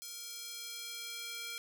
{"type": "tone with high-pass filter sweep", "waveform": "square", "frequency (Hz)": 466.2, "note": "A#4", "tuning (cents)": 0, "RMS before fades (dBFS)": -44, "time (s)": [0.02, 1.58], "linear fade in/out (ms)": 0, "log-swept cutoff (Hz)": [5100, 2400], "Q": 1.1, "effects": []}